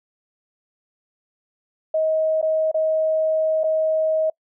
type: tone with dropouts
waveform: sine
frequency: 632 Hz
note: D#5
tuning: 27 cents sharp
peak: -17 dBFS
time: 1.94-4.3 s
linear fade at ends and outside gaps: 5 ms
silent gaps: 2.415-2.426 / 2.715-2.743 / 3.635-3.64 s
effects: noise-tail reverb RT60 0.1 s tail -26 dB re dry